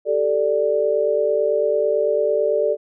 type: chord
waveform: sine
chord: G suspended second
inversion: none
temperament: just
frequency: 392 / 441 / 588 Hz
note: G4 / A4 / D5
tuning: 0 / +4 / +2 cents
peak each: -24 / -20 / -19 dBFS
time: 0.05-2.77 s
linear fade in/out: 50 ms
effects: none